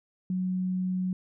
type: tone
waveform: sine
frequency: 184.4 Hz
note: F#3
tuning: 6 cents flat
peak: -26 dBFS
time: 0.3-1.13 s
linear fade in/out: 2 ms
effects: none